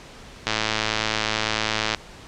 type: click train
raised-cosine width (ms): 0.2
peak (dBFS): -4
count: 162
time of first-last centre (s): 0.47-1.947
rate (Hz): 109
effects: pink hiss -43 dBFS RMS until 2.27 s + low-pass 6000 Hz 12 dB/octave